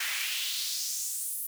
pink noise with high-pass filter sweep, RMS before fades -33 dBFS, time 0-1.47 s, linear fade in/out 5 ms, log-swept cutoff 1800 to 12000 Hz, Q 2.3, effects none

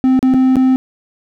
triangle tone with dropouts, 259.9 Hz, C4, 11 cents flat, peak -6 dBFS, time 0.04-0.76 s, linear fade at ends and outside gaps 0 ms, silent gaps 0.192-0.228 / 0.338-0.344 / 0.557-0.567 s, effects none

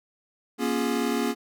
square chord, Bb minor seventh, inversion none, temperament equal with one note detuned, 238.5 / 277.2 / 349.2 / 415.3 Hz, Bb3 / Db4 / F4 / Ab4, +40 / 0 / 0 / 0 cents, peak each -28 / -30 / -33 / -31 dBFS, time 0.58-1.35 s, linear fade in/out 50 ms, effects none

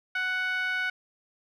10% pulse tone with band-pass filter, 742 Hz, F#5, 5 cents sharp, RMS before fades -29 dBFS, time 0.15-0.9 s, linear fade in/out 5 ms, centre 1700 Hz, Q 5.6, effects none

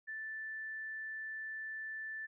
sine tone, 1760 Hz, A6, in tune, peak -40 dBFS, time 0.07-2.27 s, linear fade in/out 20 ms, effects none

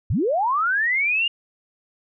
sine linear sweep, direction up, 65 to 2860 Hz, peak -18 dBFS, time 0.1-1.28 s, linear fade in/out 5 ms, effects none

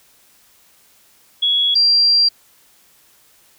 sine tone pair in turn, 3352 / 4740 Hz, G#7 / D8, +15 / +15 cents, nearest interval tritone, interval 600 cents, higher second, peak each -13 / -10 dBFS, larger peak second, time 1.42-1.75 / 1.75-2.29 s, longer second, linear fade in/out 10 ms, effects white hiss -53 dBFS RMS until 3.58 s

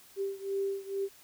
sine beating tone pair, 392.1 / 394.3 Hz, G4 / G4, 0 / +10 cents, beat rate 2.2 Hz, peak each -33 / -35 dBFS, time 0.16-1.09 s, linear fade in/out 50 ms, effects white hiss -57 dBFS RMS until 1.23 s

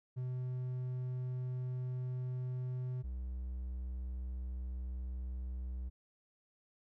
triangle tone pair in turn, 126.6 / 62.79 Hz, B2 / B1, +43 / +29 cents, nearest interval octave, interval 1214 cents, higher first, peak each -34 / -36 dBFS, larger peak first, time 0.16-3.03 / 3.03-5.9 s, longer neither, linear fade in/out 20 ms, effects none

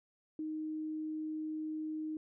sine tone, 311.1 Hz, D#4, in tune, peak -36 dBFS, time 0.39-2.17 s, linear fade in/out 2 ms, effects none

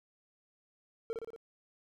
triangle tone with echo, 454.6 Hz, A#4, 43 cents flat, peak -31 dBFS, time 1.1-1.13 s, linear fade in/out 0 ms, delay 58 ms, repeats 4, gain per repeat -3 dB, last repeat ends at 1.362 s, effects none

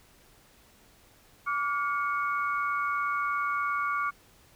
sine tone cluster, 1156 / 1419 / 2213 Hz, D6 / F6 / C#7, -28 / +27 / -3 cents, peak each -28 / -32 / -37 dBFS, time 1.46-4.11 s, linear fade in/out 20 ms, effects pink hiss -59 dBFS RMS until 4.55 s

